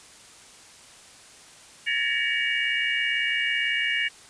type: tone cluster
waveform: sine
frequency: 1701 / 1827 / 1905 / 2265 / 2840 Hz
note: G#6 / A#6 / A#6 / C#7 / F7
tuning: +41 / -35 / +37 / +37 / +28 cents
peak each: -31 / -29 / -34 / -27 / -28 dBFS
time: 1.86-4.09 s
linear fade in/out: 20 ms
effects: white hiss -49 dBFS RMS until 4.29 s + resampled to 22050 Hz